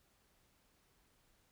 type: silence
effects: pink hiss -73 dBFS RMS until 1.51 s